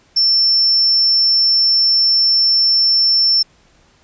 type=tone; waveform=sine; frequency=5380 Hz; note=E8; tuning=34 cents sharp; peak=-10 dBFS; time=0.16-3.43 s; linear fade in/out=10 ms; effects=pink hiss -53 dBFS RMS until 4.03 s + resampled to 16000 Hz